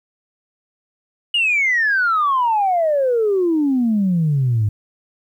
sine exponential sweep, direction down, 2912 to 101.3 Hz, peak -13 dBFS, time 1.34-4.69 s, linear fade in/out 5 ms, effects tanh soft clip ceiling -10 dBFS + 9-bit

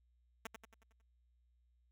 5% pulse tone with echo, 223.7 Hz, A3, 29 cents sharp, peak -30 dBFS, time 0.45-0.47 s, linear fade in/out 5 ms, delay 91 ms, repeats 6, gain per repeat -6 dB, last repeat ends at 1.016 s, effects added 60 Hz sine -70 dBFS peak until 1.91 s

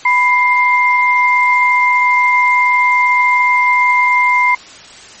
sine tone pair together, 991.1 / 2100 Hz, B5 / C7, +6 / +6 cents, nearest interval octave + minor second, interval 1300 cents, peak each -11 dBFS, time 0.05-4.55 s, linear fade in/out 5 ms, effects white hiss -36 dBFS RMS until 5.2 s + MP3 32 kbps

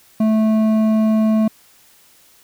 sine tone with hard clipping, 218.4 Hz, A3, 13 cents flat, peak -14 dBFS, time 0.2-1.48 s, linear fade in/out 5 ms, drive 8 dB, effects white hiss -51 dBFS RMS until 2.43 s

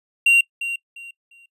triangle tone with echo, 2760 Hz, F7, 21 cents flat, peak -9 dBFS, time 0.26-0.41 s, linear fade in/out 5 ms, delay 350 ms, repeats 3, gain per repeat -12 dB, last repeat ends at 1.46 s, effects noise-tail reverb RT60 0.1 s tail -22 dB re dry + resampled to 32000 Hz

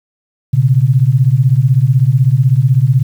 sine beating tone pair, 121.8 / 137.8 Hz, B2 / C#3, -24 / -10 cents, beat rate 16 Hz, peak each -10 dBFS, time 0.53-3.03 s, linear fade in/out 10 ms, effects 7-bit

